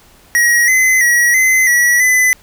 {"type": "tone with pitch steps", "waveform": "square", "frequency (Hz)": [1899, 2039, 1915, 2046, 1933, 2010], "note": ["A#6", "C7", "A#6", "C7", "B6", "B6"], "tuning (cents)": [32, -45, 46, -39, -38, 30], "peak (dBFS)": -9, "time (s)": [0.35, 2.33], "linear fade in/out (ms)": 0, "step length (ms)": 330, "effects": ["pink hiss -46 dBFS RMS until 2.42 s"]}